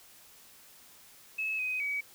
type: tone with pitch steps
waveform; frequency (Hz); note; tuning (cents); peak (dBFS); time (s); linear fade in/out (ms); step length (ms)
sine; 2590 / 2512 / 2270; E7 / D#7 / C#7; -31 / +16 / +41; -30; 1.38-2.01; 10; 210
effects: white hiss -56 dBFS RMS until 2.14 s